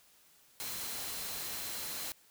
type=tone in noise; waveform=sine; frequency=4093 Hz; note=C8; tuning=39 cents flat; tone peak=-49 dBFS; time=0.6-2.12 s; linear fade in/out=0 ms; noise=white; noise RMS=-40 dBFS; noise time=0.6-2.12 s; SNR=-12 dB; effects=white hiss -64 dBFS RMS until 2.3 s